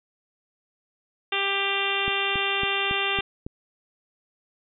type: harmonic tone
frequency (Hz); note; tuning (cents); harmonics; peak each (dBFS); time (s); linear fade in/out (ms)
395.2; G4; +14; 1 / 2 / 3 / 4 / 5 / 6 / 7 / 8 / 9; -32 / -33 / -32 / -34 / -33 / -32 / -28 / -32 / -32; 1.32-3.21; 5
type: click train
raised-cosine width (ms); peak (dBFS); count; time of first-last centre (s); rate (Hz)
3; -20; 6; 2.08-3.465; 3.61
effects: none